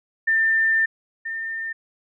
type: tone pair in turn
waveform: sine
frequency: 1793 / 1806.5 Hz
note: A6 / A6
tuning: +32 / +45 cents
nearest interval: unison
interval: 13 cents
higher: second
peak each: -16 / -26 dBFS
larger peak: first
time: 0.27-0.86 / 1.25-1.73 s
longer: first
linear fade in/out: 10 ms
effects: none